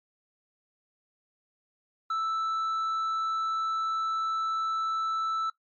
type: tone with tanh clipping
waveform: sine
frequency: 1318.5 Hz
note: E6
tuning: in tune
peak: -27 dBFS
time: 2.1-5.5 s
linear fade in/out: 5 ms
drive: 4 dB
effects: noise-tail reverb RT60 0.1 s tail -17 dB re dry + MP3 48 kbps